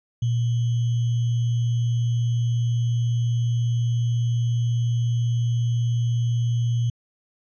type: tone with sample-and-hold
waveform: sine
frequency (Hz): 118.2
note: A#2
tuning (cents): +24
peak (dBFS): -19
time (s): 0.22-6.9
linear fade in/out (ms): 5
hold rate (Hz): 3150
effects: resampled to 16000 Hz